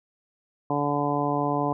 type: harmonic tone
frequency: 144.7 Hz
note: D3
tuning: 25 cents flat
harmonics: 1 / 2 / 3 / 4 / 5 / 6 / 7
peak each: -31 / -28 / -31 / -32 / -29 / -32 / -30 dBFS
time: 0.7-1.73 s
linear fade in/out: 2 ms
effects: none